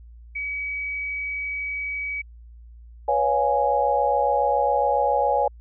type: tone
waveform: sine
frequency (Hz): 2273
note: C#7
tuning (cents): +43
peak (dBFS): -26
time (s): 0.35-2.22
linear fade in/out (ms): 10
type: chord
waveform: sine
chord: C# dominant seventh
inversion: third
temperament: equal with one note detuned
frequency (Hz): 493.9 / 561.1 / 698.5 / 830.6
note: B4 / C#5 / E#5 / G#5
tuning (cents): 0 / +21 / 0 / 0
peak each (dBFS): -26 / -23 / -27 / -21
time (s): 3.08-5.48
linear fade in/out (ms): 5
effects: added 58 Hz sine -42 dBFS peak until 5.6 s